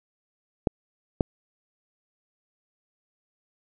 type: clicks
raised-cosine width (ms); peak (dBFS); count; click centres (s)
2; -7; 2; 0.672 / 1.208
effects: none